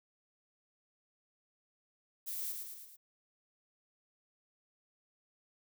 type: noise with echo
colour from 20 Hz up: violet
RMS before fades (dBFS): -40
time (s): 2.26-2.53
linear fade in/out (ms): 20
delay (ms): 110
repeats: 4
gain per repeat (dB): -4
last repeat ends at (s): 2.97
effects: none